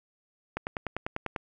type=click train; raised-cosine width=0.5 ms; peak=-16 dBFS; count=9; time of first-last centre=0.57-1.362 s; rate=10.1 Hz; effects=none